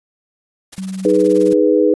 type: noise with tremolo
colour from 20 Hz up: white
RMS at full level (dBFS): -33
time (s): 0.72-1.54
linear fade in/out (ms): 10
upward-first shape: triangle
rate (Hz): 19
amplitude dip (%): 100
type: tone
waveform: sine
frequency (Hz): 189.9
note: F#3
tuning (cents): +45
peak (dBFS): -22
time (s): 0.78-1.53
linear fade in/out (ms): 0
type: chord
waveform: sine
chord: G# minor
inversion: second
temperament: equal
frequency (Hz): 311.1 / 415.3 / 493.9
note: D#4 / G#4 / B4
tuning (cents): 0 / 0 / 0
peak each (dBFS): -14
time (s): 1.05-1.94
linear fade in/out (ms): 2
effects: resampled to 24000 Hz